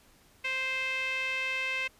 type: tone with band-pass filter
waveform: sawtooth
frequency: 523 Hz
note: C5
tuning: 1 cent flat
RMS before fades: -32 dBFS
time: 0.44-1.88 s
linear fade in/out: 10 ms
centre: 2400 Hz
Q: 7.1
effects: pink hiss -61 dBFS RMS until 1.99 s + resampled to 32000 Hz